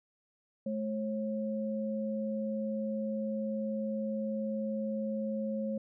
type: tone pair together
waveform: sine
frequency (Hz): 215.1 / 542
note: A3 / C#5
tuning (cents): -39 / -39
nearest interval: octave + major third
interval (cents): 1600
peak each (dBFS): -33 / -36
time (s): 0.66-5.78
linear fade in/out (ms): 5
effects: none